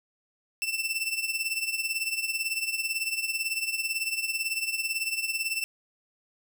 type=tone with tremolo; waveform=sawtooth; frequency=2672 Hz; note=E7; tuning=23 cents sharp; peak=-21 dBFS; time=0.62-5.64 s; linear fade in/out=0 ms; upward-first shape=triangle; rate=18 Hz; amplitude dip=80%; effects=none